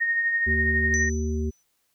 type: tone with tremolo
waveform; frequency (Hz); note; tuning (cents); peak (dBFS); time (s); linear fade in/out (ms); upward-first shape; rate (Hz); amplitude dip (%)
sine; 1853; A#6; -11; -19; 0-1.1; 20; triangle; 12; 45
type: harmonic tone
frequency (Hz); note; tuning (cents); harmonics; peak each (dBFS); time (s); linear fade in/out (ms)
76.5; D#2; -29; 1 / 3 / 5; -25 / -30 / -32; 0.46-1.51; 20
type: tone with exponential decay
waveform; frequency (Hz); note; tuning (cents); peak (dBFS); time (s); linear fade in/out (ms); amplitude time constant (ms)
sine; 5990; F#8; +20; -26; 0.94-1.63; 0; 150
effects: white hiss -71 dBFS RMS until 1.94 s